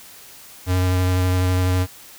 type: tone with vibrato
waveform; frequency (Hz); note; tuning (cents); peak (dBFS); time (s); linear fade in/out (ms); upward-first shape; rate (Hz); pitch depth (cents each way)
square; 91.6; F#2; -17; -17; 0.66-1.87; 50; triangle; 12; 16
effects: white hiss -43 dBFS RMS until 2.18 s